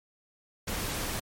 pink noise, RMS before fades -33 dBFS, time 0.67-1.2 s, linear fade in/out 10 ms, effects MP3 64 kbps

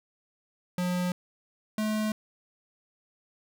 square tone pair in turn, 179.3 / 215.1 Hz, F3 / A3, +46 / -39 cents, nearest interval minor third, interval 315 cents, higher second, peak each -27 / -27 dBFS, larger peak neither, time 0.78-1.12 / 1.78-2.12 s, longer neither, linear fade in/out 2 ms, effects none

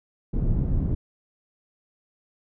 pink low-pass noise, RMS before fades -23 dBFS, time 0.33-0.95 s, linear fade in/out 10 ms, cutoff 180 Hz, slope 12 dB/octave, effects none

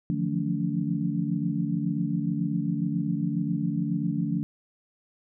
sine tone cluster, 148.8 / 170.8 / 178.1 / 220 / 285.8 Hz, D3 / F3 / F3 / A3 / D4, +23 / -38 / +34 / 0 / -47 cents, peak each -31 dBFS, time 0.1-4.43 s, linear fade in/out 0 ms, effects none

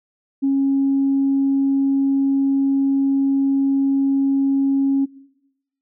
sine tone, 273.7 Hz, C#4, 22 cents flat, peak -14 dBFS, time 0.42-5.06 s, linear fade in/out 20 ms, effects noise-tail reverb RT60 0.9 s tail -20 dB re dry + tanh soft clip ceiling -10 dBFS

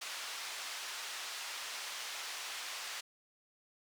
white band-pass noise, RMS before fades -43 dBFS, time 0.01-3.01 s, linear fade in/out 10 ms, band 810 to 5300 Hz, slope 12 dB/octave, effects none

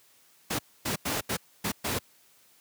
pink noise bursts at uneven times, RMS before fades -29 dBFS, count 6, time 0.5-0.59 / 0.85-0.96 / 1.05-1.21 / 1.29-1.37 / 1.64-1.72 / 1.84-1.99 s, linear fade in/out 10 ms, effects white hiss -61 dBFS RMS until 2.6 s + high-pass 100 Hz 12 dB/octave

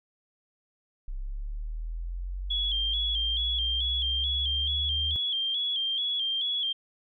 sine linear sweep, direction up, 32.16 to 75.6 Hz, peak -31 dBFS, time 1.08-5.16 s, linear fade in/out 0 ms
sine tone with vibrato, 3273 Hz, G#7, 26 cents flat, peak -26 dBFS, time 2.5-6.73 s, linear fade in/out 10 ms, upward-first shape square, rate 2.3 Hz, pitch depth 51 cents each way
effects none

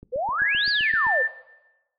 click train, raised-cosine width 3 ms, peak -29 dBFS, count 9, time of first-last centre 0.03-1.068 s, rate 7.71 Hz
sine exponential two-way sweep, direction up then down, 468.1 to 4907 to 468.1 Hz, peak -23 dBFS, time 0.12-1.23 s, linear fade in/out 20 ms, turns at 0.69 s
sine tone with pitch glide, 1661.2 to 1780.4 Hz, G#6 to A6, 0 to +20 cents, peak -21 dBFS, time 0.38-1.28 s, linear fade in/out 20 ms, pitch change +120 cents, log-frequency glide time 0.72-0.91 s
effects noise-tail reverb RT60 1.0 s tail -17 dB re dry

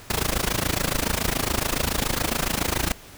pink noise with amplitude modulation, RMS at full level -21 dBFS, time 0.1-2.92 s, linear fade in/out 2 ms, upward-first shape sine, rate 27.1 Hz, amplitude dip 90%, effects pink hiss -45 dBFS RMS until 3.17 s

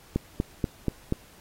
click train, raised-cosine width 3 ms, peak -11 dBFS, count 5, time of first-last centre 0.16-1.124 s, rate 4.15 Hz, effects pink hiss -54 dBFS RMS until 1.4 s + AAC 48 kbps

